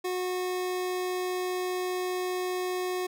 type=tone pair together; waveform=square; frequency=365 / 730 Hz; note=F#4 / F#5; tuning=-24 / -24 cents; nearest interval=octave; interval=1200 cents; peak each=-30 / -38 dBFS; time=0.04-3.07 s; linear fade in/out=10 ms; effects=none